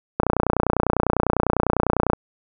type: click train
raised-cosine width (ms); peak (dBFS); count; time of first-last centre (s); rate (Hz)
1; -4; 59; 0.2-2.133; 30
effects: none